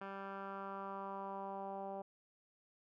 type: tone with low-pass filter sweep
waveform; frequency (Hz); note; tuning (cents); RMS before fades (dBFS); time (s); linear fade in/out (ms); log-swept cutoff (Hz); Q
10% pulse; 195.8; G3; -2; -45; 0.01-2.02; 5; 1800 to 710; 2.8
effects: none